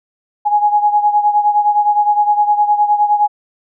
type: beating tone pair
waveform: sine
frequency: 830.6 / 840.3 Hz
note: G#5 / G#5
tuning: 0 / +20 cents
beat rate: 9.7 Hz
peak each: -11 / -16 dBFS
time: 0.45-3.28 s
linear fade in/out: 20 ms
effects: none